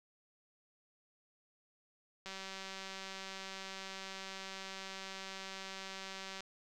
click train, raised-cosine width 0.2 ms, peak -28 dBFS, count 797, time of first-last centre 2.26-6.406 s, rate 192 Hz, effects none

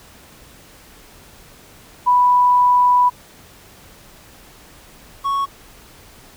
sine / triangle tone pair in turn, 987 / 1107.9 Hz, B5 / C#6, -1 / -1 cents, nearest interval major second, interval 200 cents, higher second, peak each -10 / -15 dBFS, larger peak first, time 2.06-3.1 / 5.24-5.46 s, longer first, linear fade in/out 20 ms, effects pink hiss -45 dBFS RMS until 6.36 s

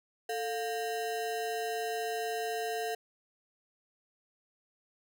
square ring-modulated tone, 575 Hz, D5, 37 cents flat, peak -30 dBFS, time 0.29-2.95 s, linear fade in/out 5 ms, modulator 132 Hz, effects none

